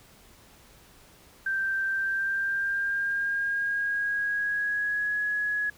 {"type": "tone with pitch glide", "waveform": "sine", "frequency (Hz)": [1568, 1680.5], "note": ["G6", "G#6"], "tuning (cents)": [0, 20], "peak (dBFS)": -25, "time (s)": [1.46, 5.7], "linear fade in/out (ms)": 5, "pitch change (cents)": 120, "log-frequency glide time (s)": [1.91, 5.19], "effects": ["pink hiss -55 dBFS RMS until 5.77 s"]}